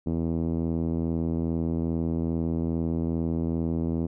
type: tone with low-pass filter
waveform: 5% pulse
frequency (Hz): 82.41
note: E2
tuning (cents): 0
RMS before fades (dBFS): -27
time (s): 0.06-4.07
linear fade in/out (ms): 10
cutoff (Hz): 260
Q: 1.3
effects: none